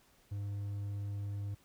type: tone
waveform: triangle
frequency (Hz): 101.1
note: G#2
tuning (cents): -46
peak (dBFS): -34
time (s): 0.31-1.55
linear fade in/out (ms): 10
effects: pink hiss -67 dBFS RMS until 1.64 s